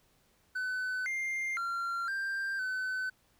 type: tone with pitch steps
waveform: triangle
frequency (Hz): 1508 / 2106 / 1377 / 1582 / 1515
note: F#6 / C7 / F6 / G6 / F#6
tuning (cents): +32 / +11 / -25 / +15 / +40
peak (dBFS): -30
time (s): 0.55-3.1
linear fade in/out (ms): 10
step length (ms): 510
effects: pink hiss -69 dBFS RMS until 3.39 s